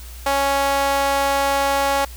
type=tone with high-pass filter; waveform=sawtooth; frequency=277.2 Hz; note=C#4; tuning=in tune; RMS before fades=-19 dBFS; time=0.26-2.05 s; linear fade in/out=5 ms; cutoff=710 Hz; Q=2.4; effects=added 60 Hz sine -34 dBFS peak until 2.16 s + white hiss -42 dBFS RMS until 2.16 s